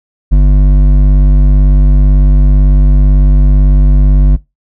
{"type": "tone with hard clipping", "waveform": "sine", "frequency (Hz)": 49, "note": "G1", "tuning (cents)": 0, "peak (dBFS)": -4, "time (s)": [0.31, 4.37], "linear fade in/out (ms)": 20, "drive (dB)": 9, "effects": ["noise-tail reverb RT60 0.2 s tail -20 dB re dry"]}